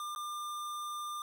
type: tone with dropouts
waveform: square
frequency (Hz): 1198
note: D6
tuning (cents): +34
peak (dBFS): -38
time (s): 0-1.22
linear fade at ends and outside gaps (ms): 1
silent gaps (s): 0.15-0.16
effects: none